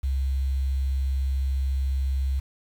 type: tone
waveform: sine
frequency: 67 Hz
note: C2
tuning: 42 cents sharp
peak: -22 dBFS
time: 0.03-2.4 s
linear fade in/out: 10 ms
effects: 8-bit